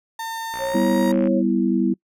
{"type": "tone with pitch glide", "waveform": "35% pulse", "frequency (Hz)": [905, 942.9], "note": ["A5", "A#5"], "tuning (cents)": [48, 20], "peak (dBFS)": -25, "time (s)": [0.19, 1.12], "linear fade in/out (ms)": 5, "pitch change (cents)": 72, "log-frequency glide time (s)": [0.64, 0.8]}
{"type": "click train", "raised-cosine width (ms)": 0.5, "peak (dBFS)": -20, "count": 46, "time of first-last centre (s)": [0.54, 1.273], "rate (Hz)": 61.4}
{"type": "tone", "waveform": "sine", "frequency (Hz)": 544, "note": "C#5", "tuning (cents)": -33, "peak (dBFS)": -22, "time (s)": [0.58, 1.43], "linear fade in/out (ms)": 50}
{"type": "chord", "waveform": "sine", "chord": "E minor", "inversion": "first", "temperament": "equal", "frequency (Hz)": [196, 246.9, 329.6], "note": ["G3", "B3", "E4"], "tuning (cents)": [0, 0, 0], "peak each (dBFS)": -21, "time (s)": [0.74, 1.94], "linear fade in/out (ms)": 10}
{"effects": ["noise-tail reverb RT60 0.1 s tail -24 dB re dry"]}